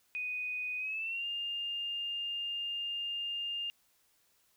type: tone with pitch glide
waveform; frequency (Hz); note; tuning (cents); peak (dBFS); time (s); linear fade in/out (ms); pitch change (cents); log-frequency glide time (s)
sine; 2489 to 2810; D#7 to F7; 0 to +10; -34; 0.15-3.7; 0; +210; 0.78-1.26
effects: white hiss -71 dBFS RMS until 4.56 s